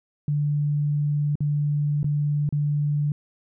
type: tone with dropouts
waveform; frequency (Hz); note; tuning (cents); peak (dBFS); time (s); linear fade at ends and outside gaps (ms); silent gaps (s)
sine; 146.83; D3; 0; -20; 0.28-3.12; 2; 1.355-1.405 / 2.031-2.043 / 2.491-2.525
effects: none